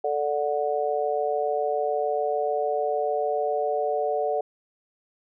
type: chord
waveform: sine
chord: D major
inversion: second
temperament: just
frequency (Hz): 440.5 / 587.3 / 734.2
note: A4 / D5 / F#5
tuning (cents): +2 / 0 / -14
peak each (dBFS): -27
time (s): 0.04-4.41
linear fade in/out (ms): 5
effects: none